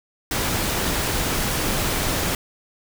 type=noise; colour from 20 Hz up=pink; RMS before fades=-23 dBFS; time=0.31-2.35 s; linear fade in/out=2 ms; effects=none